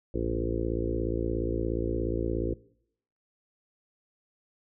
harmonic tone with a mistuned harmonic, 57 Hz, A#1, 38 cents flat, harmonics 1 / 2 / 3 / 4 / 5 / 6 / 7 / 8 / 9, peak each -33 / -36 / -44 / -38 / -36 / -33 / -36 / -36 / -39 dBFS, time 0.14-2.54 s, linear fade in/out 5 ms, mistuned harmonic 2, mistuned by -29 cents, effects noise-tail reverb RT60 0.7 s tail -21 dB re dry

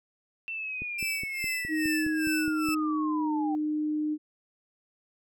sine linear sweep, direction down, 2692 to 764 Hz, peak -32 dBFS, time 0.48-3.55 s, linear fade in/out 0 ms
click train, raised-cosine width 3 ms, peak -27 dBFS, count 10, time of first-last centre 0.82-2.687 s, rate 4.82 Hz
sawtooth tone with tremolo, 2637 Hz, E7, in tune, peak -26 dBFS, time 0.98-2.75 s, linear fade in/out 10 ms, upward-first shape sine, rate 2.4 Hz, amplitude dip 85%
sine tone with pitch glide, 311.8 to 303.8 Hz, D#4 to D#4, +4 to -41 cents, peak -26 dBFS, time 1.68-4.18 s, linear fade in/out 50 ms, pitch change -45 cents, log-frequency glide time 2.36-3.5 s
effects none

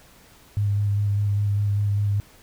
sine tone with vibrato, 102.1 Hz, G#2, 29 cents flat, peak -19 dBFS, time 0.57-2.2 s, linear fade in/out 0 ms, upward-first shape square, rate 5 Hz, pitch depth 14 cents each way, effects pink hiss -52 dBFS RMS until 2.42 s

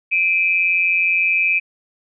sine tone pair together, 2369 / 2548 Hz, D7 / D#7, +14 / +41 cents, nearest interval minor second, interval 127 cents, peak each -17 dBFS, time 0.11-1.6 s, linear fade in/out 20 ms, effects none

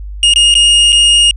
45% pulse tone with dropouts, 2851 Hz, F7, 35 cents sharp, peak -5 dBFS, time 0.23-1.31 s, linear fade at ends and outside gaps 1 ms, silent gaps 0.337-0.359 / 0.541-0.552 / 0.922-0.927 s, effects added 50 Hz sine -22 dBFS peak until 1.36 s + resampled to 22050 Hz

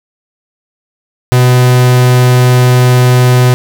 45% pulse tone, 125.3 Hz, B2, 25 cents sharp, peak -4 dBFS, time 1.32-3.54 s, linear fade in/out 0 ms, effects none

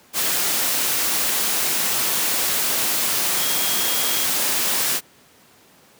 sine tone in noise, 3270 Hz, G#7, 28 cents flat, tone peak -29 dBFS, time 3.36-4.28 s, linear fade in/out 50 ms, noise white, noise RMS -21 dBFS, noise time 0.13-5.01 s, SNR -11 dB, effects pink hiss -52 dBFS RMS until 5.99 s + high-pass 150 Hz 12 dB/octave

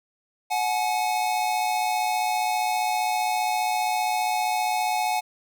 square tone pair together, 733.9 / 849 Hz, F#5 / G#5, -14 / +38 cents, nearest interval minor third, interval 252 cents, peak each -26 dBFS, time 0.5-5.21 s, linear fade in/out 20 ms, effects none

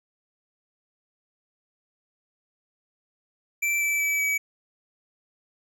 square tone with pitch steps, 2337 / 2318 / 2300 / 2281 Hz, D7 / D7 / D7 / C#7, -9 / -23 / -37 / +49 cents, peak -23 dBFS, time 3.62-4.38 s, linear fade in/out 10 ms, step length 190 ms, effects none

